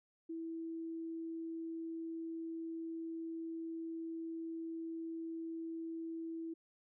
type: tone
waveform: sine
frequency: 328.1 Hz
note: E4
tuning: 8 cents flat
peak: -40 dBFS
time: 0.29-6.54 s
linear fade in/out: 10 ms
effects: none